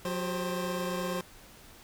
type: tone cluster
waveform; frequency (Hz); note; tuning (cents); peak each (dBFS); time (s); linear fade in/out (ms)
25% pulse; 181.4 / 391.6 / 527; F#3 / G4 / C5; -34 / -2 / +12; -30 / -38 / -31; 0.05-1.21; 2
effects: pink hiss -53 dBFS RMS until 1.83 s